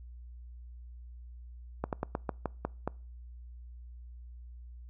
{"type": "slowing click train", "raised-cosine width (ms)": 1, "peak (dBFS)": -17, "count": 8, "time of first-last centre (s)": [1.84, 2.876], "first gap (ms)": 88, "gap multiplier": 1.17, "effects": ["noise-tail reverb RT60 0.4 s tail -25 dB re dry", "added 60 Hz sine -45 dBFS peak until 4.89 s"]}